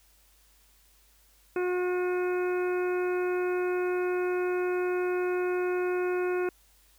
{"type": "harmonic tone", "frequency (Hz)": 361.1, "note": "F#4", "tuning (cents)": -42, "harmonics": [1, 2, 3, 4, 5, 6, 7], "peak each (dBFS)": [-26, -39, -41, -38, -48, -48, -43], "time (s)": [1.56, 6.49], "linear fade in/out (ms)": 2, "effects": ["added 50 Hz sine -63 dBFS peak until 6.98 s", "white hiss -63 dBFS RMS until 6.98 s"]}